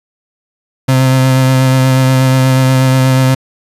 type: tone with vibrato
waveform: 35% pulse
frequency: 130.81 Hz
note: C3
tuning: in tune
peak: -5 dBFS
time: 0.88-3.35 s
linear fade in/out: 10 ms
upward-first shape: sine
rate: 8.3 Hz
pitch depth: 17 cents each way
effects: resampled to 32000 Hz